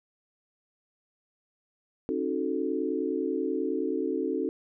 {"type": "chord", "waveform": "sine", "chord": "D# half-diminished seventh", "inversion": "third", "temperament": "equal with one note detuned", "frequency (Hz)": [270.9, 311.1, 370, 440], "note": ["C#4", "D#4", "F#4", "A4"], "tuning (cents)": [-40, 0, 0, 0], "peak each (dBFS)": -32, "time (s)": [2.09, 4.49], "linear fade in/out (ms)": 0, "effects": []}